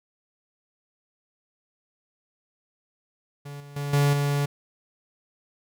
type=tone with level steps; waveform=45% pulse; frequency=143.1 Hz; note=D3; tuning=45 cents flat; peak=-36 / -42 / -28 / -18 / -22 dBFS; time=3.45-4.46 s; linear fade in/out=10 ms; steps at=3.6 / 3.76 / 3.93 / 4.13 s; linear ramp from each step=5 ms; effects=none